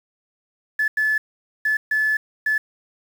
sine tone bursts at uneven times, 1729 Hz, A6, 31 cents flat, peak -16 dBFS, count 5, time 0.79-0.88 / 0.97-1.18 / 1.65-1.77 / 1.91-2.17 / 2.46-2.58 s, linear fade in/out 5 ms, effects tanh soft clip ceiling -13 dBFS + 7-bit

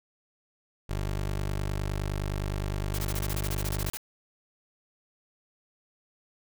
20% pulse tone, 49.74 Hz, G1, 26 cents sharp, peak -24 dBFS, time 0.89-3.9 s, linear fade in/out 10 ms
white noise bursts, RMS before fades -36 dBFS, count 15, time 2.94-3.971 s, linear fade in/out 0 ms, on 37 ms, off 34 ms
effects none

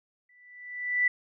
sine tone with exponential growth, 1975.5 Hz, B6, in tune, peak -19 dBFS, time 0.29-1.08 s, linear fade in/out 5 ms, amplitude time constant 170 ms, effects none

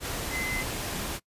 sine tone in noise, 2050 Hz, C7, 36 cents flat, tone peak -30 dBFS, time 0.3-0.65 s, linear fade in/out 50 ms, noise pink, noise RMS -33 dBFS, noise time 0-1.2 s, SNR 0 dB, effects noise-tail reverb RT60 0.1 s tail -23 dB re dry + resampled to 32000 Hz

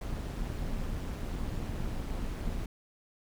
brown noise with amplitude modulation, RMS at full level -32 dBFS, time 0.01-2.66 s, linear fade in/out 5 ms, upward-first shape sine, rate 198 Hz, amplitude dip 60%, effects none

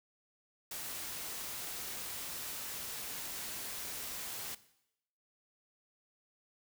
white noise, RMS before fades -42 dBFS, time 0.71-4.55 s, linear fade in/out 5 ms, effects noise-tail reverb RT60 0.8 s tail -17 dB re dry

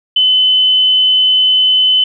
sine tone, 3030 Hz, F#7, 40 cents sharp, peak -7 dBFS, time 0.16-2.04 s, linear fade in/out 5 ms, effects none

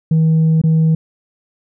sine tone with dropouts, 160 Hz, D#3, 49 cents sharp, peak -7 dBFS, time 0.11-0.95 s, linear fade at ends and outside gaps 5 ms, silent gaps 0.616-0.637 s, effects tanh soft clip ceiling -8 dBFS

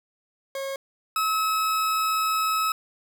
40% pulse tone pair in turn, 544 / 1289 Hz, C#5 / E6, -33 / -39 cents, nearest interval octave + minor third, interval 1494 cents, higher second, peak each -28 / -21 dBFS, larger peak second, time 0.55-0.76 / 1.16-2.72 s, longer second, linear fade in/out 2 ms, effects none

